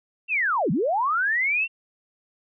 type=linear two-way sweep; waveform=sine; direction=down then up; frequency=2762 to 138.59 to 2762 Hz; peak=-20 dBFS; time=0.28-1.68 s; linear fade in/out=50 ms; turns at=0.71 s; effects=none